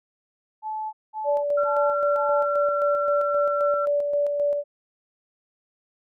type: tone bursts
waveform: sine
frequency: 866 Hz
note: A5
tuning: 28 cents flat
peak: -27 dBFS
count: 4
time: 0.62-2.46 s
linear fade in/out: 50 ms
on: 310 ms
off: 200 ms
type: tone with tremolo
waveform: sine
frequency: 579 Hz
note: D5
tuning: 25 cents flat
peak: -19 dBFS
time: 1.24-4.64 s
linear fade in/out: 50 ms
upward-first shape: square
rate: 3.8 Hz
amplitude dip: 35%
type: tone with pitch glide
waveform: sine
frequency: 1364 to 1352.2 Hz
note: F6 to E6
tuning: -41 to +44 cents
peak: -25 dBFS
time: 1.57-3.86 s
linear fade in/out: 10 ms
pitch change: -15 cents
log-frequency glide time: 2.19-3.74 s
effects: none